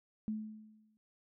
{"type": "tone with exponential decay", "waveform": "sine", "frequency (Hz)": 215.9, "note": "A3", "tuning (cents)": -33, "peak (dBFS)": -32, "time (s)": [0.28, 0.97], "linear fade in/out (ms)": 0, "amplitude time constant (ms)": 150, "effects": []}